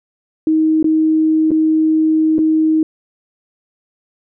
sine tone with dropouts, 315.1 Hz, D#4, 22 cents sharp, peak -10 dBFS, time 0.47-2.83 s, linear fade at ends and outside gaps 2 ms, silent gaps 0.828-0.843 / 1.507-1.515 / 2.383-2.389 s, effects none

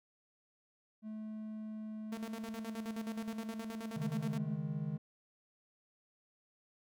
triangle tone, 216.4 Hz, A3, 29 cents flat, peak -39 dBFS, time 1.02-4.58 s, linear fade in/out 50 ms
sawtooth tone with tremolo, 226.7 Hz, A#3, 48 cents flat, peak -37 dBFS, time 2.12-4.38 s, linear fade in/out 5 ms, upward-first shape square, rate 9.5 Hz, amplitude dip 75%
triangle chord, C# suspended second, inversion none, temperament just, 138.59 / 155.92 / 207.9 Hz, C#3 / D#3 / G#3, 0 / +4 / +2 cents, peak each -40 / -36 / -40 dBFS, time 3.96-4.98 s, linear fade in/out 10 ms
effects none

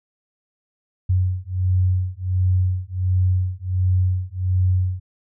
sine beating tone pair, 91.4 / 92.8 Hz, F#2 / F#2, -21 / +6 cents, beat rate 1.4 Hz, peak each -20 dBFS, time 1.09-5 s, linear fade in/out 10 ms, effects none

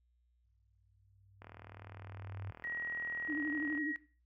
sine tone with exponential growth, 98 Hz, G2, in tune, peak -39 dBFS, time 0.44-2.51 s, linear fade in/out 5 ms, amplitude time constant 450 ms
click train, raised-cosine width 0.5 ms, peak -35 dBFS, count 95, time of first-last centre 1.42-3.776 s, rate 39.9 Hz
sine tone, 1900 Hz, A#6, 33 cents sharp, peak -38 dBFS, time 2.64-3.96 s, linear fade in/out 0 ms
sine tone with vibrato, 298.4 Hz, D4, 28 cents sharp, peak -35 dBFS, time 3.28-3.93 s, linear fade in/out 20 ms, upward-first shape triangle, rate 12 Hz, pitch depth 93 cents each way
effects noise-tail reverb RT60 0.4 s tail -18 dB re dry + added 60 Hz sine -70 dBFS peak until 4.25 s

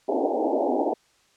pink band-pass noise, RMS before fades -24 dBFS, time 0.08-0.94 s, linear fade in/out 10 ms, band 250 to 870 Hz, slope 96 dB/octave, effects white hiss -62 dBFS RMS until 1.36 s + low-pass 7000 Hz 12 dB/octave

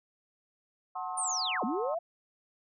sine chord, F# diminished seventh, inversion none, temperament just, 740 / 888 / 1065.6 / 1278.7 Hz, F#5 / A5 / C6 / Eb6, 0 / +16 / +31 / +47 cents, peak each -37 / -42 / -38 / -43 dBFS, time 0.95-1.95 s, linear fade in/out 10 ms
sine linear two-way sweep, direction down then up, 9397 to 200 to 705 Hz, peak -30 dBFS, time 1.17-1.99 s, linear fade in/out 10 ms, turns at 1.64 s
effects none

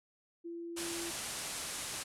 sine tone, 339.2 Hz, E4, 50 cents sharp, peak -40 dBFS, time 0.44-1.11 s, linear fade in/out 20 ms
white low-pass noise, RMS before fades -41 dBFS, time 0.76-2.04 s, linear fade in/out 20 ms, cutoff 11000 Hz, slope 48 dB/octave
effects none

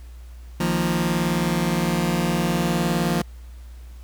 sawtooth chord, Eb suspended second, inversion none, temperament just, 155.56 / 175.01 / 233.3 Hz, Eb3 / F3 / Bb3, 0 / +4 / +2 cents, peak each -22 / -18 / -22 dBFS, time 0.6-3.22 s, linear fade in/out 5 ms, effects added 60 Hz sine -37 dBFS peak until 4.03 s + pink hiss -55 dBFS RMS until 4.03 s

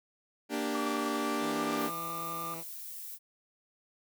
sawtooth chord, G minor, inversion first, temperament equal, 233.1 / 293.7 / 392 Hz, Bb3 / D4 / G4, 0 / 0 / 0 cents, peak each -32 / -30 / -33 dBFS, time 0.49-1.91 s, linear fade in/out 50 ms
triangle tone with pitch glide, 1150 to 1194.7 Hz, D6 to D6, -37 to +29 cents, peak -35 dBFS, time 0.75-2.54 s, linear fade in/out 0 ms, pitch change +66 cents, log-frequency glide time 1.09-1.74 s
10% pulse tone with vibrato, 164.81 Hz, E3, in tune, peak -33 dBFS, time 1.39-2.64 s, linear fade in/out 50 ms, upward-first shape triangle, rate 10 Hz, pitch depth 11 cents each way
violet noise, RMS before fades -43 dBFS, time 1.76-3.19 s, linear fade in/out 50 ms
effects none

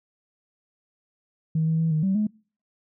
sine tone with pitch steps, 159.1 / 161 / 162.8 / 155.3 / 192.3 / 212.1 Hz, D#3 / E3 / E3 / D#3 / G3 / G#3, +39 / -41 / -21 / -3 / -33 / +37 cents, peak -19 dBFS, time 1.55-2.27 s, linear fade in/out 5 ms, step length 120 ms, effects noise-tail reverb RT60 0.4 s tail -25 dB re dry + tanh soft clip ceiling -15 dBFS

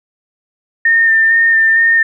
sine tone with vibrato, 1812 Hz, A#6, 50 cents flat, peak -7 dBFS, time 0.85-2.03 s, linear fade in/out 5 ms, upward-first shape square, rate 2.2 Hz, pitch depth 16 cents each way, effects none

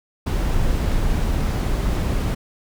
brown noise, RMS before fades -20 dBFS, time 0.26-2.35 s, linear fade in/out 10 ms, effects none

